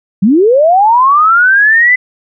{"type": "linear sweep", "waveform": "sine", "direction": "up", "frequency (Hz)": [174.61, 2030], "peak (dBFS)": -4, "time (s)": [0.22, 1.96], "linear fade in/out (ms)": 10, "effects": []}